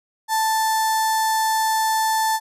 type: tone with notch filter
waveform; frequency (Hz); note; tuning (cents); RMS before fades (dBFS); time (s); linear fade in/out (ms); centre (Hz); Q
sawtooth; 881; A5; +2; -20; 0.28-2.4; 50; 2600; 0.98
effects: resampled to 32000 Hz